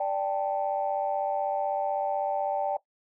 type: chord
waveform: sine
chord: D suspended fourth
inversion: none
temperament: equal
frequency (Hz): 587.3 / 784 / 880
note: D5 / G5 / A5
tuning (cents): 0 / 0 / 0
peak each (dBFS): -29 / -28 / -33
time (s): 0-2.77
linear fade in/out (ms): 5
effects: noise-tail reverb RT60 0.1 s tail -17 dB re dry + tanh soft clip ceiling -16 dBFS